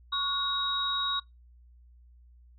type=tone cluster; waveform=sine; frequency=1115 / 1438 / 3800 Hz; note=C#6 / F#6 / A#7; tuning=+10 / -50 / +33 cents; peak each=-32 / -38 / -29 dBFS; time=0.12-1.2 s; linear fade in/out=10 ms; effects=noise-tail reverb RT60 0.2 s tail -24 dB re dry + added 60 Hz sine -53 dBFS peak until 2.58 s